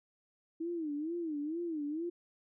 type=tone with vibrato; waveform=sine; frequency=316.8 Hz; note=D#4; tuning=31 cents sharp; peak=-34 dBFS; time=0.6-2.1 s; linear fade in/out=10 ms; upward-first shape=sine; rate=2.2 Hz; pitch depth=160 cents each way; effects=none